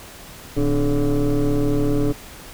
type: tone with frequency modulation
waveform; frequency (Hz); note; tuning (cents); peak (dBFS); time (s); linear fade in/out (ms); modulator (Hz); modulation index
sine; 155.56; D#3; 0; -13; 0.56-2.13; 20; 137; 2.1
effects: tanh soft clip ceiling -15 dBFS + pink hiss -40 dBFS RMS until 2.53 s